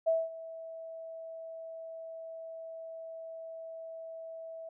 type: tone with ADSR envelope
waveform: sine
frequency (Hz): 653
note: E5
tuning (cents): -17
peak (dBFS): -23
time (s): 0.06-4.69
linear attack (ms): 20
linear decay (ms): 210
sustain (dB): -18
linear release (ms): 4
effects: none